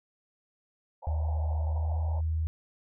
white band-pass noise, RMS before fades -45 dBFS, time 1.02-2.21 s, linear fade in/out 10 ms, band 520 to 920 Hz, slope 96 dB/octave
sine tone with pitch glide, 77.78 to 79.74 Hz, D#2 to D#2, 0 to +43 cents, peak -26 dBFS, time 1.07-2.47 s, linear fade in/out 0 ms, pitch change +43 cents, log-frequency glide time 1.59-2.03 s
effects none

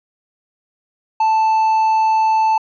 triangle tone, 880 Hz, A5, in tune, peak -10 dBFS, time 1.2-2.58 s, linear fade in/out 5 ms, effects resampled to 16000 Hz

